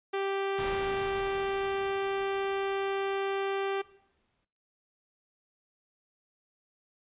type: tone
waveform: sawtooth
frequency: 392 Hz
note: G4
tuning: in tune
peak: -25 dBFS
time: 0.13-3.82 s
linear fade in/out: 10 ms
type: noise with exponential decay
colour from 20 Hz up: pink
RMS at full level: -37 dBFS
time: 0.58-4.45 s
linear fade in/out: 5 ms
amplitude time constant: 840 ms
effects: noise-tail reverb RT60 0.6 s tail -17 dB re dry + resampled to 8000 Hz